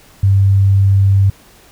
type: tone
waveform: sine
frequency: 98 Hz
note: G2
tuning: in tune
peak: -7 dBFS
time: 0.23-1.3 s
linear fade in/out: 5 ms
effects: pink hiss -45 dBFS RMS until 1.71 s

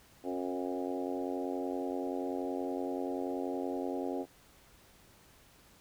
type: harmonic tone with a mistuned harmonic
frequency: 90.5 Hz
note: F#2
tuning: 38 cents flat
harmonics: 3 / 4 / 5 / 6 / 7 / 8 / 9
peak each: -37 / -39 / -41 / -43 / -44 / -45 / -46 dBFS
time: 0.23-4.26 s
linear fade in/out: 50 ms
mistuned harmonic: 6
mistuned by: -15 cents
effects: pink hiss -61 dBFS RMS until 5.8 s

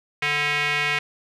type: tone with band-pass filter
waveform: square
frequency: 146.83 Hz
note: D3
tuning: in tune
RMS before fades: -23 dBFS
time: 0.22-0.99 s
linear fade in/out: 5 ms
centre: 2300 Hz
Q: 3.2
effects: none

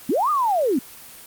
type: linear two-way sweep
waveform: sine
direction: up then down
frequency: 207.7 to 1250 to 228.4 Hz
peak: -17 dBFS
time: 0.09-0.79 s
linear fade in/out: 5 ms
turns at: 0.3 s
effects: white hiss -42 dBFS RMS until 1.26 s + Opus 24 kbps

